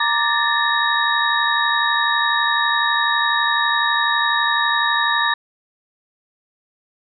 sine tone cluster, 934 / 1176 / 1739 / 1811 / 3791 Hz, A#5 / D6 / A6 / A6 / A#7, +3 / +2 / -21 / +49 / +28 cents, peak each -22 dBFS, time 0-5.34 s, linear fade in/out 5 ms, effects none

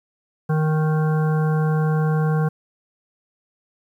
harmonic tone, 155.5 Hz, D#3, 1 cent flat, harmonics 1 / 3 / 5 / 7 / 9 / 10, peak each -17 / -27 / -31 / -34 / -36 / -37 dBFS, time 0.49-2.49 s, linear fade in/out 10 ms, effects 9-bit

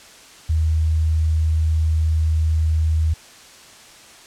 sine tone, 79.3 Hz, D#2, 33 cents sharp, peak -15 dBFS, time 0.49-3.14 s, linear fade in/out 10 ms, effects white hiss -44 dBFS RMS until 4.26 s + low-pass 8000 Hz 12 dB/octave

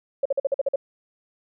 sine tone bursts, 551 Hz, C#5, 11 cents flat, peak -18 dBFS, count 8, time 0.23-0.759 s, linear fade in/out 5 ms, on 25 ms, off 47 ms, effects none

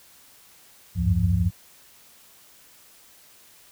sine tone cluster, 72.3 / 89.5 / 95.4 / 102.7 / 173.7 Hz, D2 / F2 / G2 / G#2 / F3, -27 / +43 / -47 / -19 / -9 cents, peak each -25 dBFS, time 0.95-1.51 s, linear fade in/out 50 ms, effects white hiss -53 dBFS RMS until 3.71 s

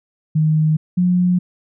sine tone pair in turn, 155.56 / 179.51 Hz, D#3 / F3, 0 / +48 cents, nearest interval major second, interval 248 cents, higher second, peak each -12 dBFS, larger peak neither, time 0.35-0.77 / 0.97-1.39 s, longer neither, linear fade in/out 10 ms, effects none

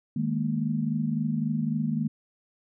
sine tone cluster, 155.7 / 208.1 / 231.8 Hz, D#3 / G#3 / A#3, +2 / +4 / -10 cents, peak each -29 / -30 / -28 dBFS, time 0.16-2.08 s, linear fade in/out 5 ms, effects none

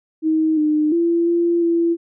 sine tone with pitch steps, 316 / 304.2 / 338.7 / 342.1 / 337.2 Hz, D#4 / D#4 / E4 / F4 / E4, +27 / -39 / +47 / -36 / +39 cents, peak -14 dBFS, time 0.22-1.97 s, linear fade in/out 50 ms, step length 350 ms, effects none

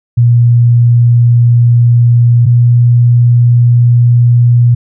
sine tone pair in turn, 119.4 / 120.37 Hz, A#2 / B2, +42 / -44 cents, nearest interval unison, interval 14 cents, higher second, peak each -3 / -3 dBFS, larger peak neither, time 0.17-2.46 / 2.46-4.75 s, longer neither, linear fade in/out 10 ms, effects none

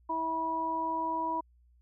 harmonic tone, 324.4 Hz, E4, 28 cents flat, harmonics 1 / 2 / 3, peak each -38 / -40 / -30 dBFS, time 0.09-1.41 s, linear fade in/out 10 ms, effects added 60 Hz sine -60 dBFS peak until 1.81 s

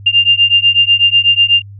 sine beating tone pair, 2794 / 2802.1 Hz, F7 / F7, 0 / +5 cents, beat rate 8.1 Hz, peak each -10 dBFS, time 0.06-1.62 s, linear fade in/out 10 ms, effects added 100 Hz sine -30 dBFS peak until 1.79 s

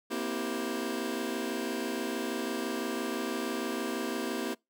sawtooth chord, C dominant seventh, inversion third, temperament just, 235.5 / 261.6 / 327 / 392.4 Hz, Bb3 / C4 / E4 / G4, +18 / 0 / -14 / +2 cents, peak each -33 dBFS, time 0.1-4.55 s, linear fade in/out 20 ms, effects noise-tail reverb RT60 0.2 s tail -25 dB re dry

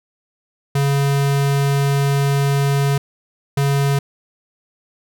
square tone pair in turn, 140 / 140 Hz, C#3 / C#3, +18 / +18 cents, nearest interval unison, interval 0 cents, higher neither, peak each -15 dBFS, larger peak neither, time 0.75-2.98 / 3.57-3.99 s, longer first, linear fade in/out 5 ms, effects none

